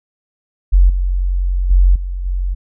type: tone with level steps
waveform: sine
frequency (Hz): 45.39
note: F#1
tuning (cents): -32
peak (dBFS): -5 / -13 / -6 / -19 / -15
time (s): 0.72-2.55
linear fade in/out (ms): 20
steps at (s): 0.89 / 1.7 / 1.95 / 2.25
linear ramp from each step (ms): 10
effects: none

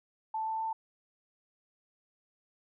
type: tone with pitch steps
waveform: sine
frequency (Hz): 880 / 885.1 / 890.2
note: A5 / A5 / A5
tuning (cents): 0 / +10 / +20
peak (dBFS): -31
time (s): 0.34-0.73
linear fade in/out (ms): 5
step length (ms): 130
effects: none

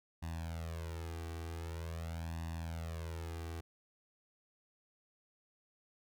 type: tone with flanger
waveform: sawtooth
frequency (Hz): 82.4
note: E2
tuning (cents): 0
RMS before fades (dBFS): -42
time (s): 0.22-3.61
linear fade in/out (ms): 10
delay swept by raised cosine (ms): 1.1 to 2.6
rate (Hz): 0.45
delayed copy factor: +0.95
effects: none

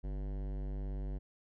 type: tone with hard clipping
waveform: sine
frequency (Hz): 49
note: G1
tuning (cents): 0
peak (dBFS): -38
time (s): 0.03-1.19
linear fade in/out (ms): 20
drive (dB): 18
effects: none

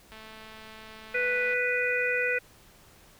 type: click train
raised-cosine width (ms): 0.3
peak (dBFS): -31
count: 311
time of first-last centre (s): 0.12-1.536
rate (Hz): 219
type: harmonic tone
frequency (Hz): 493.9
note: B4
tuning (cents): 0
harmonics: 1 / 3 / 4 / 5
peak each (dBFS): -30 / -30 / -30 / -30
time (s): 1.14-2.39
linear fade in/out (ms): 10
effects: pink hiss -56 dBFS RMS until 3.19 s

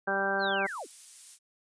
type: harmonic tone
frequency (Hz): 196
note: G3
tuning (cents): 0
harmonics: 1 / 2 / 3 / 4 / 5 / 6 / 7 / 8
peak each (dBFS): -39 / -35 / -34 / -33 / -40 / -40 / -39 / -30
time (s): 0.07-0.67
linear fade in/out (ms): 10
type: linear sweep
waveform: sine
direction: down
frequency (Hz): 4435 to 207.7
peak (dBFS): -35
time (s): 0.39-0.87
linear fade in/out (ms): 50
type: noise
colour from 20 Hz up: violet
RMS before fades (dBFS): -43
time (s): 0.64-1.39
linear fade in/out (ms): 50
effects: resampled to 22050 Hz

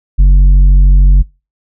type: tone with tanh clipping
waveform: sine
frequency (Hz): 46.72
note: F#1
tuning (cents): +18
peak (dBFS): -3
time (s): 0.18-1.23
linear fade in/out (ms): 20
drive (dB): 6
effects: noise-tail reverb RT60 0.3 s tail -25 dB re dry

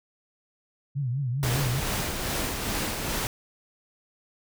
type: tone with vibrato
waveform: sine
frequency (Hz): 130.81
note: C3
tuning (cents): 0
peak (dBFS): -25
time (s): 0.95-1.81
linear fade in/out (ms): 20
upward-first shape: triangle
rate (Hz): 5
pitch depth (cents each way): 200
type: noise with tremolo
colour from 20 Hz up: pink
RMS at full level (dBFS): -28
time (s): 1.43-3.27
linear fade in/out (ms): 0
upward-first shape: sine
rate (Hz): 2.4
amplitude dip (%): 35
effects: none

